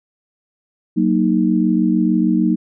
sine chord, D# minor, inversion first, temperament just, 186.68 / 233.3 / 311.1 Hz, F#3 / A#3 / D#4, +16 / +2 / 0 cents, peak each -17 dBFS, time 0.96-2.56 s, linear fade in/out 20 ms, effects none

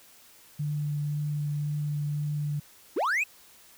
sine tone with vibrato, 147.6 Hz, D3, 9 cents sharp, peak -27 dBFS, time 0.59-2.6 s, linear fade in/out 10 ms, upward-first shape triangle, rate 1.9 Hz, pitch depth 12 cents each way
triangle linear sweep, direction up, 246.9 to 2637 Hz, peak -22 dBFS, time 2.96-3.24 s, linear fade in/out 10 ms
effects white hiss -55 dBFS RMS until 3.77 s

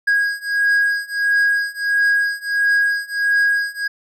triangle beating tone pair, 1642 / 1643.5 Hz, G#6 / G#6, -20 / -19 cents, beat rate 1.5 Hz, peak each -17 / -16 dBFS, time 0.07-3.88 s, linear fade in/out 10 ms, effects none

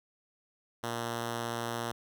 5% pulse tone, 117.3 Hz, A#2, 11 cents sharp, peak -22 dBFS, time 0.83-1.92 s, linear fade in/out 10 ms, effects none

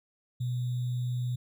sine tone with sample-and-hold, 123.47 Hz, B2, in tune, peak -28 dBFS, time 0.4-1.36 s, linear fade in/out 10 ms, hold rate 3675 Hz, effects none

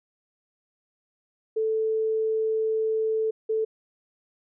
sine tone pair in turn, 440 / 440 Hz, A4 / A4, 0 / 0 cents, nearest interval unison, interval 0 cents, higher neither, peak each -22 dBFS, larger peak neither, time 1.56-3.31 / 3.49-3.65 s, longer first, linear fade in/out 10 ms, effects none

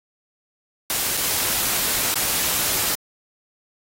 white noise with dropouts, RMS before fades -22 dBFS, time 0.9-2.95 s, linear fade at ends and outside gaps 0 ms, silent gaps 1.17-1.174 / 2.141-2.157 s, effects AAC 48 kbps

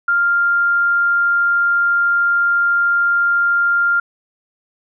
sine tone, 1396.9 Hz, F6, in tune, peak -12 dBFS, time 0.08-4 s, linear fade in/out 5 ms, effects none

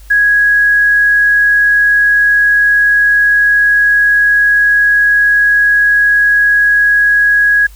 sine tone with quantisation, 1661.2 Hz, G#6, in tune, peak -6 dBFS, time 0.1-7.67 s, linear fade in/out 10 ms, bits 6, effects added 50 Hz sine -33 dBFS peak until 7.75 s + white hiss -45 dBFS RMS until 7.75 s

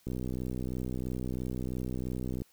click train, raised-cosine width 3 ms, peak -23 dBFS, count 149, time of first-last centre 0.07-2.419 s, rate 63 Hz, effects white hiss -65 dBFS RMS until 2.52 s

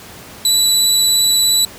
25% pulse tone with vibrato, 3951 Hz, B7, in tune, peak -6 dBFS, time 0.45-1.65 s, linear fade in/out 2 ms, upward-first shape sine, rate 17 Hz, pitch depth 12 cents each way, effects pink hiss -36 dBFS RMS until 1.78 s + high-pass 60 Hz 12 dB/octave

